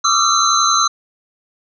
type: tone cluster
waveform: sine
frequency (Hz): 1165 / 1236 / 1356 / 4003 / 6290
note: D6 / D#6 / E6 / B7 / G8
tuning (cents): -14 / -12 / +49 / +23 / +5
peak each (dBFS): -18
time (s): 0.04-0.88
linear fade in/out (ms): 10
effects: none